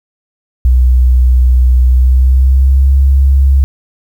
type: tone with pitch glide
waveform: sine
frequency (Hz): 62.6 to 67.87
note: B1 to C#2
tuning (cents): +24 to -36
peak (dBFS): -4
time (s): 0.65-3.64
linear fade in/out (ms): 0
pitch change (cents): +140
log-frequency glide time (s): 1.87-2.94
effects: 7-bit